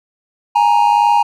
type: tone pair together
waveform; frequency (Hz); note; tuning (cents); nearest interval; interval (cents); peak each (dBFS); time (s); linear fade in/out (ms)
triangle; 830.6 / 932.9; G#5 / A#5; 0 / +1; major second; 201; -10; 0.55-1.23; 10
effects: none